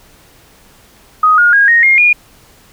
sine tone with pitch steps, 1252 / 1429.9 / 1633 / 1865.1 / 2130 / 2433 Hz, D#6 / F6 / G#6 / A#6 / C7 / D#7, +10 / +40 / -30 / 0 / +30 / -39 cents, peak -5 dBFS, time 1.23-2.13 s, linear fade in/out 5 ms, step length 150 ms, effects pink hiss -45 dBFS RMS until 2.72 s

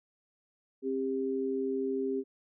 sine tone pair together, 266.1 / 399.1 Hz, C4 / G4, +29 / +31 cents, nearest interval perfect fifth, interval 702 cents, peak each -33 / -31 dBFS, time 0.82-2.24 s, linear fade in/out 50 ms, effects none

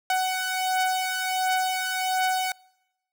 sawtooth beating tone pair, 746 / 747.4 Hz, F#5 / F#5, +14 / +17 cents, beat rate 1.4 Hz, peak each -25 / -21 dBFS, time 0.1-2.52 s, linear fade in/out 2 ms, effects noise-tail reverb RT60 0.9 s tail -26 dB re dry

